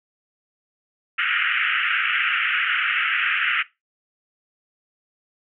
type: band-pass noise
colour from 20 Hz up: pink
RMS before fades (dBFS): -22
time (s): 1.18-3.63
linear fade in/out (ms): 10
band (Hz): 1300 to 3000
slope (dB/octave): 96
effects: noise-tail reverb RT60 0.2 s tail -17 dB re dry